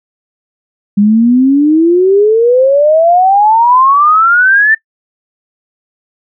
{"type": "exponential sweep", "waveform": "sine", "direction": "up", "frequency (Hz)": [200, 1800], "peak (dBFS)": -4, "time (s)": [0.97, 4.75], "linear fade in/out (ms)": 10, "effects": ["noise-tail reverb RT60 0.1 s tail -21 dB re dry"]}